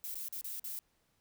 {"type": "noise with dropouts", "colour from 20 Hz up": "violet", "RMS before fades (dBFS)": -41, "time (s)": [0.04, 0.79], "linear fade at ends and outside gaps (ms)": 0, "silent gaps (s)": [[0.144, 0.155], [0.284, 0.326], [0.411, 0.444], [0.596, 0.642]], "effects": ["pink hiss -75 dBFS RMS until 1.2 s"]}